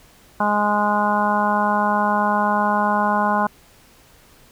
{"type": "harmonic tone", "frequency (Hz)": 207.7, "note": "G#3", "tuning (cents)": 0, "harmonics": [1, 2, 3, 4, 5, 6, 7], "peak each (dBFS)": [-23, -33, -25, -21, -21, -30, -26], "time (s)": [0.4, 3.47], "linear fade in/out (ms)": 5, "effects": ["pink hiss -51 dBFS RMS until 4.51 s"]}